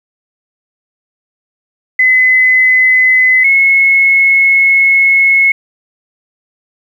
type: tone pair in turn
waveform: sine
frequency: 2026 / 2182 Hz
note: B6 / C#7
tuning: +44 / -28 cents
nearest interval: minor second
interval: 128 cents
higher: second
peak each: -5 dBFS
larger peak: neither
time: 1.99-3.44 / 3.44-5.52 s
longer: second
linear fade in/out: 5 ms
effects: 7-bit